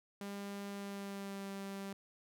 sawtooth tone with pitch glide, 200.4 to 196.62 Hz, G3 to G3, +38 to +5 cents, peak -38 dBFS, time 0.21-1.93 s, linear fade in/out 2 ms, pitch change -33 cents, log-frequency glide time 0.71-1.47 s, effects none

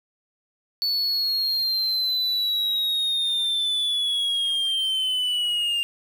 triangle linear sweep, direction down, 4464 to 2794 Hz, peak -20 dBFS, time 0.82-5.83 s, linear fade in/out 0 ms, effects 8-bit

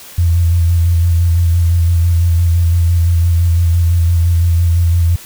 sine tone with vibrato, 85.1 Hz, F2, 44 cents flat, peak -8 dBFS, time 0.18-5.16 s, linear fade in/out 5 ms, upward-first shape square, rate 5.9 Hz, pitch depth 29 cents each way, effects white hiss -35 dBFS RMS until 5.25 s

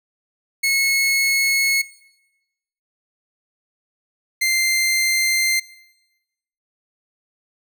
sawtooth tone pair in turn, 2185 / 2088 Hz, C#7 / C7, -26 / -4 cents, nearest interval minor second, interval 78 cents, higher first, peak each -13 dBFS, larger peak neither, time 0.63-1.82 / 4.41-5.6 s, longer neither, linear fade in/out 10 ms, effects noise-tail reverb RT60 1.0 s tail -20 dB re dry

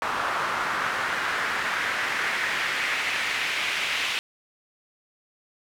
pink noise with band-pass filter sweep, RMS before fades -27 dBFS, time 0.02-4.19 s, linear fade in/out 0 ms, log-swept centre 1200 to 2600 Hz, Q 2, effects none

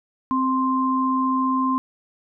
sine tone pair together, 261.6 / 1047.5 Hz, C4 / C6, 0 / +2 cents, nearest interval 2 octaves, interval 2402 cents, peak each -21 dBFS, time 0.31-1.78 s, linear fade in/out 0 ms, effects none

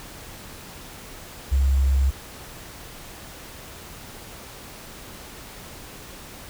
sine tone with sample-and-hold, 67.3 Hz, C2, 49 cents sharp, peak -16 dBFS, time 1.51-2.11 s, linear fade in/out 20 ms, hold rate 7350 Hz, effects pink hiss -41 dBFS RMS until 6.49 s

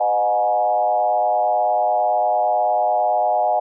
sine tone with frequency modulation, 725 Hz, F#5, 35 cents flat, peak -15 dBFS, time 0-3.6 s, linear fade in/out 10 ms, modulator 109 Hz, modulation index 1.2, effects none

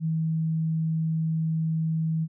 sine tone, 160.6 Hz, E3, 45 cents flat, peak -23 dBFS, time 0-2.28 s, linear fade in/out 50 ms, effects none

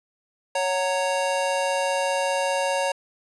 square chord, F# major, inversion second, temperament just, 555 / 740 / 925 Hz, C#5 / F#5 / A#5, +2 / 0 / -14 cents, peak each -25 / -31 / -28 dBFS, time 0.55-2.92 s, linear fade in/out 5 ms, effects resampled to 24000 Hz

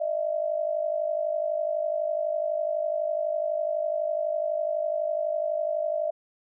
sine tone pair together, 610 / 662 Hz, D#5 / E5, -34 / +7 cents, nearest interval minor second, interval 141 cents, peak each -27 / -28 dBFS, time 0-6.11 s, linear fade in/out 10 ms, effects none

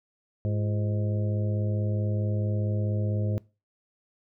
harmonic tone with a mistuned harmonic, 104.5 Hz, G#2, 11 cents sharp, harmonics 1 / 2 / 3 / 4 / 5 / 6, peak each -25 / -34 / -39 / -42 / -39 / -42 dBFS, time 0.45-3.38 s, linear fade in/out 0 ms, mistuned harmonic 3, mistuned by +150 cents, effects noise-tail reverb RT60 0.3 s tail -22 dB re dry

